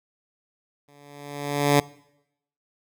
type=tone with exponential growth; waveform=10% pulse; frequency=143.9 Hz; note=D3; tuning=35 cents flat; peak=-6 dBFS; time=0.88-1.8 s; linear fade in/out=5 ms; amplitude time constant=200 ms; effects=noise-tail reverb RT60 0.8 s tail -22 dB re dry